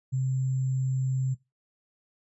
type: tone with sample-and-hold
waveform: sine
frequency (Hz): 131.4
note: C3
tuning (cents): +8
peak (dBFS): -24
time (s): 0.12-1.35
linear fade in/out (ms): 20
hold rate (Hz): 7350
effects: noise-tail reverb RT60 0.2 s tail -18 dB re dry + resampled to 24000 Hz